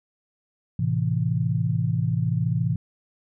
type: chord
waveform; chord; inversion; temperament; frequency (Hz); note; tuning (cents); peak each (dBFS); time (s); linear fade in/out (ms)
sine; A minor; none; equal; 110 / 130.81 / 164.81; A2 / C3 / E3; 0 / 0 / 0; -25; 0.79-2.76; 5
effects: none